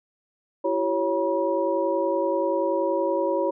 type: tone cluster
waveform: sine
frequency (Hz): 334.9 / 385.4 / 553 / 961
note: E4 / G4 / C#5 / B5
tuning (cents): +27 / -29 / -4 / -48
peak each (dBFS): -27 / -28 / -24 / -29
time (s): 0.64-3.51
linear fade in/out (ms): 10
effects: none